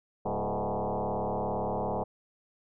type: tone with frequency modulation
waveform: sine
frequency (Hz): 123.8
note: B2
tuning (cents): +5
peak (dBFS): -28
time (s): 0.25-2.04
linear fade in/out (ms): 10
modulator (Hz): 105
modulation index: 7.8
effects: none